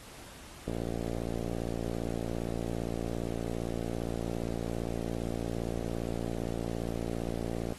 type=click train; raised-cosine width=2 ms; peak=-21 dBFS; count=406; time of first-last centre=0.68-7.723 s; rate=57.5 Hz; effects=pink hiss -50 dBFS RMS until 7.78 s + AAC 32 kbps